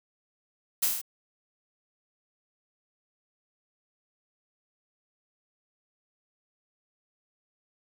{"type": "noise with echo", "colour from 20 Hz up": "blue", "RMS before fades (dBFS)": -24, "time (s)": [0.82, 0.86], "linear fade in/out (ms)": 10, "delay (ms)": 26, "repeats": 6, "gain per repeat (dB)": -2, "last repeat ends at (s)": 1.016, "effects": []}